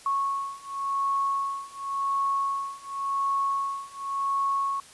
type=beating tone pair; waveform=sine; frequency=1102 / 1102.91 Hz; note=C#6 / C#6; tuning=-11 / -9 cents; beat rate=0.91 Hz; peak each=-29 / -28 dBFS; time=0.06-4.8 s; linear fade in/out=2 ms; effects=white hiss -50 dBFS RMS until 4.93 s + resampled to 24000 Hz